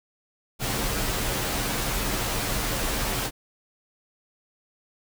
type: noise with comb filter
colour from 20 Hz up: pink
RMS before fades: -27 dBFS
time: 0.59-3.31 s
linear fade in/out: 50 ms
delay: 12 ms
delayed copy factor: -0.7
effects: none